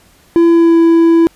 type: tone with pitch glide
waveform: triangle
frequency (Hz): 337.1 to 332.3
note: E4 to E4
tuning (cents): +39 to +14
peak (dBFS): -3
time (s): 0.36-1.27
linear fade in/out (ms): 0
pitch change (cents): -25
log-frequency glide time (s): 0.46-0.78
effects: pink hiss -48 dBFS RMS until 1.35 s + resampled to 32000 Hz